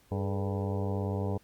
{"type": "harmonic tone with a mistuned harmonic", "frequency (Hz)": 98, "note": "G2", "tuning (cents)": 0, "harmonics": [1, 2, 3, 4, 5, 6, 7, 8, 9, 10], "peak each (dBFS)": [-31, -36, -41, -38, -40, -43, -47, -45, -47, -49], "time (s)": [0.11, 1.38], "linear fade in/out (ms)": 10, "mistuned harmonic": 4, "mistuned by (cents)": 110, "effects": ["pink hiss -64 dBFS RMS until 1.43 s", "Opus 48 kbps"]}